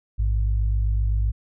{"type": "tone pair together", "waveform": "sine", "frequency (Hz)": [54.33, 102.2], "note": ["A1", "G#2"], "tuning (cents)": [-21, -27], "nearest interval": "major seventh", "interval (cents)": 1094, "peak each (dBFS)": [-19, -27], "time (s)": [0.18, 1.32], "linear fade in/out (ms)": 20, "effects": []}